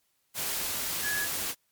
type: tone in noise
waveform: sine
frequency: 1686 Hz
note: G#6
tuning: 26 cents sharp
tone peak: -29 dBFS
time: 1.02-1.28 s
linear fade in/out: 50 ms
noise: white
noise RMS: -32 dBFS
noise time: 0.34-1.55 s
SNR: 0 dB
effects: white hiss -73 dBFS RMS until 1.71 s + MP3 96 kbps